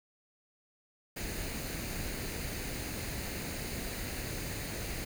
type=noise with comb filter; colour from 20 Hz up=pink; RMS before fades=-38 dBFS; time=1.16-5.05 s; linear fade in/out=10 ms; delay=0.45 ms; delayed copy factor=+0.5; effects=none